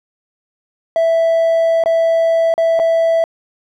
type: tone with dropouts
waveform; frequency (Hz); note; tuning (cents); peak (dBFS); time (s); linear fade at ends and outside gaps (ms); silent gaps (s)
triangle; 659.3; E5; 0; -8; 0.96-3.24; 1; 1.838-1.859 / 2.54-2.579 / 2.792-2.798
effects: tanh soft clip ceiling -4 dBFS